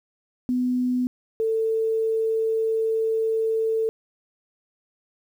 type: tone pair in turn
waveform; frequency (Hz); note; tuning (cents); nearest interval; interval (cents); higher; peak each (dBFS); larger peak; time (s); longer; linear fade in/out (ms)
sine; 250 / 445.4; B3 / A4; +21 / +21; minor seventh; 1000; second; -20; neither; 0.49-1.07 / 1.4-3.89; second; 0
effects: 9-bit